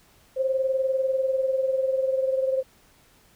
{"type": "tone pair together", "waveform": "sine", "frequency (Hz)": [524.8, 545], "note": ["C5", "C#5"], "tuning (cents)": [5, -29], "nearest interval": "minor second", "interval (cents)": 66, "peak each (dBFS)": [-22, -29], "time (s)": [0.36, 2.63], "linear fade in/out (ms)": 20, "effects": ["pink hiss -58 dBFS RMS until 3.35 s"]}